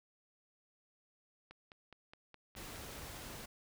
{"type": "click train", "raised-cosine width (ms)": 0.3, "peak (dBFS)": -37, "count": 8, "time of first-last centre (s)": [1.51, 2.968], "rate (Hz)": 4.8}
{"type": "noise", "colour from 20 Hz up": "pink", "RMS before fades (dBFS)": -48, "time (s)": [2.56, 3.46], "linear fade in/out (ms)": 10}
{"effects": []}